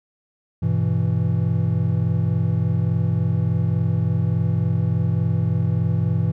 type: chord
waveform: triangle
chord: E minor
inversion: first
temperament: equal with one note detuned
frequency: 100 / 123.47 / 164.81 Hz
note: G2 / B2 / E3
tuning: +35 / 0 / 0 cents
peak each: -20 dBFS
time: 0.62-6.32 s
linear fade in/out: 10 ms
effects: none